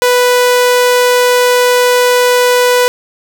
sawtooth tone, 493.9 Hz, B4, in tune, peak -3 dBFS, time 0.02-2.88 s, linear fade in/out 0 ms, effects none

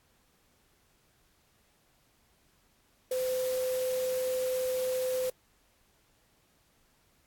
sine tone in noise, 511 Hz, C5, 41 cents flat, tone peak -28 dBFS, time 3.11-5.3 s, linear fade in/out 5 ms, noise white, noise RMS -42 dBFS, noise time 3.11-5.3 s, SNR +11 dB, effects pink hiss -68 dBFS RMS until 7.26 s + AAC 64 kbps

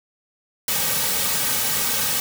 white noise with comb filter, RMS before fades -22 dBFS, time 0.68-2.2 s, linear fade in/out 2 ms, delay 2.9 ms, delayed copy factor -0.85, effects none

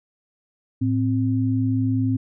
sine tone pair together, 109.89 / 261.6 Hz, A2 / C4, -2 / 0 cents, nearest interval octave + minor third, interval 1502 cents, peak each -21 dBFS, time 0.81-2.17 s, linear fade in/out 10 ms, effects none

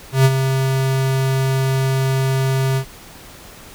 square tone with ADSR envelope, 133.2 Hz, C3, 31 cents sharp, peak -8 dBFS, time 0.12-2.85 s, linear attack 130 ms, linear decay 44 ms, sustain -8 dB, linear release 79 ms, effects pink hiss -40 dBFS RMS until 3.74 s

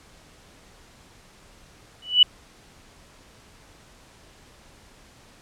sine tone with exponential growth, 2960 Hz, F#7, in tune, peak -7 dBFS, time 2.02-2.23 s, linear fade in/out 5 ms, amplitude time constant 45 ms, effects pink hiss -52 dBFS RMS until 5.41 s + low-pass 9000 Hz 12 dB/octave

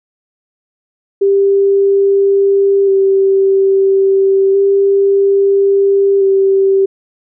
sine tone with vibrato, 392 Hz, G4, in tune, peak -7 dBFS, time 1.21-6.86 s, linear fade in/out 10 ms, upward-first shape square, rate 0.3 Hz, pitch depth 15 cents each way, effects none

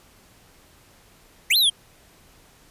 square linear two-way sweep, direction up then down, 1864.7 to 4258 to 3120 Hz, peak -16 dBFS, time 1.5-1.7 s, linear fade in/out 10 ms, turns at 1.57 s, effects pink hiss -54 dBFS RMS until 2.7 s + resampled to 32000 Hz

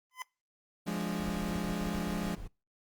25% pulse tone with exponential growth, 1018 Hz, C6, 48 cents flat, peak -30 dBFS, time 0.11-0.22 s, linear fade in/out 1 ms, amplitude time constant 22 ms
40% pulse chord, D diminished, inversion first, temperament equal, 174.61 / 207.7 / 293.7 Hz, F3 / Ab3 / D4, 0 / 0 / 0 cents, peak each -35 / -35 / -40 dBFS, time 0.86-2.36 s, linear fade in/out 20 ms
brown noise bursts, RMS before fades -42 dBFS, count 9, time 1.19-2.478 s, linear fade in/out 10 ms, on 120 ms, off 26 ms
effects noise-tail reverb RT60 0.3 s tail -25 dB re dry + Opus 24 kbps

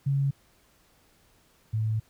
sine tone pair in turn, 138.59 / 109.61 Hz, C#3 / A2, 0 / -6 cents, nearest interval major third, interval 406 cents, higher first, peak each -22 / -24 dBFS, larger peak first, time 0.06-0.31 / 1.73-2 s, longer second, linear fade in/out 10 ms, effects pink hiss -63 dBFS RMS until 2.09 s

